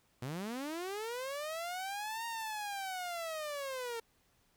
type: linear two-way sweep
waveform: sawtooth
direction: up then down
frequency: 116.54 to 932.3 to 451.7 Hz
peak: -34 dBFS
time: 0.22-4 s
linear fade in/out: 5 ms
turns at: 2.26 s
effects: pink hiss -72 dBFS RMS until 4.56 s